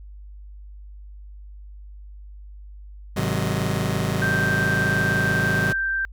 sawtooth chord, Ab dominant seventh, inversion none, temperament just, 103.83 / 129.78 / 155.74 / 186.89 Hz, Ab2 / C3 / Eb3 / Gb3, 0 / -14 / +2 / +18 cents, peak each -23 dBFS, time 3.16-5.73 s, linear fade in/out 10 ms
sine tone, 1568 Hz, G6, in tune, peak -21 dBFS, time 4.22-6.05 s, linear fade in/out 0 ms
effects added 50 Hz sine -38 dBFS peak until 6.12 s

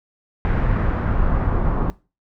brown noise with low-pass filter sweep, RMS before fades -19 dBFS, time 0.45-1.9 s, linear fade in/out 0 ms, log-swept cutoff 1800 to 1100 Hz, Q 1.7, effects noise-tail reverb RT60 0.3 s tail -20 dB re dry

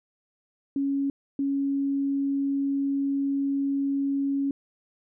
sine tone pair in turn, 277.3 / 277.3 Hz, C#4 / C#4, +1 / +1 cents, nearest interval unison, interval 0 cents, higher neither, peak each -23 dBFS, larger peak neither, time 0.76-1.1 / 1.39-4.51 s, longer second, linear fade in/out 2 ms, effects none

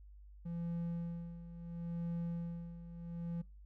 triangle tone with tremolo, 170 Hz, F3, 46 cents flat, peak -34 dBFS, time 0.45-3.42 s, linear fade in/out 10 ms, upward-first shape sine, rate 0.73 Hz, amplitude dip 75%, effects noise-tail reverb RT60 0.3 s tail -24 dB re dry + added 50 Hz sine -53 dBFS peak until 3.65 s

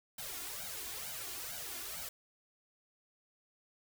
white noise with flanger, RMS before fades -43 dBFS, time 0.18-2.09 s, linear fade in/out 5 ms, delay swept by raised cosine 1.3 to 2.9 ms, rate 2.2 Hz, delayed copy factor +0.95, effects none

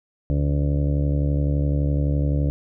harmonic tone, 71.8 Hz, D2, 39 cents flat, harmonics 1 / 2 / 3 / 4 / 5 / 6 / 7 / 8 / 9, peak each -21 / -22 / -38 / -28 / -41 / -41 / -35 / -36 / -46 dBFS, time 0.3-2.5 s, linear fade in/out 0 ms, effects none

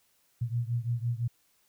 sine beating tone pair, 116.7 / 122.6 Hz, A#2 / B2, +2 / -12 cents, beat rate 5.9 Hz, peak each -30 / -32 dBFS, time 0.41-1.28 s, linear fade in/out 10 ms, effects white hiss -69 dBFS RMS until 1.68 s

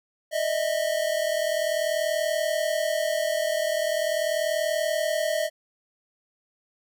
square tone pair together, 609.6 / 650 Hz, D#5 / E5, -36 / -24 cents, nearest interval minor second, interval 112 cents, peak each -27 dBFS, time 0.31-5.5 s, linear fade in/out 50 ms, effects none

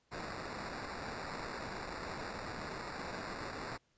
white noise with sample-and-hold, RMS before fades -43 dBFS, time 0.11-3.78 s, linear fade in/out 20 ms, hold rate 3150 Hz, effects pink hiss -75 dBFS RMS until 3.97 s + resampled to 16000 Hz

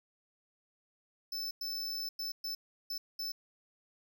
square tone bursts at uneven times, 5274 Hz, E8, in tune, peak -36 dBFS, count 6, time 1.32-1.51 / 1.61-2.09 / 2.19-2.32 / 2.44-2.55 / 2.9-2.98 / 3.19-3.32 s, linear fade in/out 5 ms, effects none

